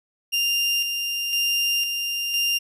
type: tone with tremolo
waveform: 30% pulse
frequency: 2794 Hz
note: F7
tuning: in tune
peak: -17 dBFS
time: 0.32-2.59 s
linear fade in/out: 20 ms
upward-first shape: square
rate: 0.99 Hz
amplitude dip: 40%
effects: resampled to 32000 Hz